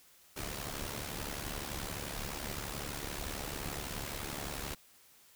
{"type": "noise with amplitude modulation", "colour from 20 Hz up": "pink", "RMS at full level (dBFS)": -37, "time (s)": [0.36, 4.75], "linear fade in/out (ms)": 10, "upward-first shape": "sine", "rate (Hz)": 71.6, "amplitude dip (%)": 70, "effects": ["white hiss -62 dBFS RMS until 5.35 s"]}